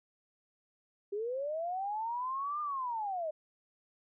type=linear two-way sweep; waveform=sine; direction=up then down; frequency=392 to 1214 to 599 Hz; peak=-33 dBFS; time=1.12-3.31 s; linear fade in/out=10 ms; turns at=2.61 s; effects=none